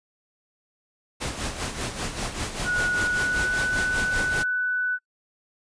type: noise with tremolo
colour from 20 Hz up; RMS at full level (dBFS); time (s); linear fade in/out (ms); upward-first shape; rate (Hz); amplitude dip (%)
pink; -28; 1.2-4.44; 20; sine; 5.1; 60
type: tone with pitch glide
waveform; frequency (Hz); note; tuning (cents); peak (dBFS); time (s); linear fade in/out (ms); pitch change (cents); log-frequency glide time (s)
sine; 1460 to 1491.5; F#6 to F#6; -24 to +13; -22; 2.64-4.99; 50; +37; 3-3.59
effects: noise-tail reverb RT60 0.1 s tail -26 dB re dry + resampled to 22050 Hz